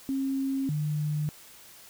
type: tone pair in turn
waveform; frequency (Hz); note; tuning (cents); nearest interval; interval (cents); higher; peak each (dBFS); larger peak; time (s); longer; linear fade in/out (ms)
sine; 270 / 150.23; C#4 / D3; -45 / +40; minor seventh; 1015; first; -26; neither; 0.09-0.69 / 0.69-1.29; neither; 0
effects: white hiss -51 dBFS RMS until 1.89 s